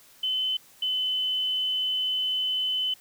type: tone pair in turn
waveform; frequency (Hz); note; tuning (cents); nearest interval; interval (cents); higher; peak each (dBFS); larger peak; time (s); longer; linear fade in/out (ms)
sine; 3042 / 3028; F#7 / F#7; +47 / +39; unison; 8; first; -24; neither; 0.23-0.57 / 0.82-2.94; second; 5
effects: white hiss -55 dBFS RMS until 3 s